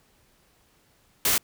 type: noise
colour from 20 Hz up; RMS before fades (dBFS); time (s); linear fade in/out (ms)
white; -22; 1.25-1.38; 2
effects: pink hiss -63 dBFS RMS until 1.43 s